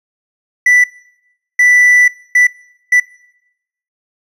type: tone bursts at uneven times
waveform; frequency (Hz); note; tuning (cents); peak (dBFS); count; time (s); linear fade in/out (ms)
triangle; 1975.5; B6; 0; -4; 4; 0.66-0.84 / 1.59-2.08 / 2.35-2.47 / 2.92-3; 5
effects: noise-tail reverb RT60 0.9 s tail -23 dB re dry + resampled to 32000 Hz